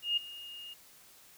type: tone with ADSR envelope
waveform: sine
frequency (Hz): 2844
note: F7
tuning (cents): +31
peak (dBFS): -25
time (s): 0.02-0.74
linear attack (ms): 150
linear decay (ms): 10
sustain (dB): -18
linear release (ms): 11
effects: white hiss -58 dBFS RMS until 1.37 s